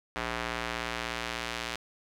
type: tone with band-pass filter sweep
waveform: square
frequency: 58.27 Hz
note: A#1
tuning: in tune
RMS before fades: -35 dBFS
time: 0.16-1.76 s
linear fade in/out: 0 ms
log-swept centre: 1700 to 3100 Hz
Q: 0.77
effects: none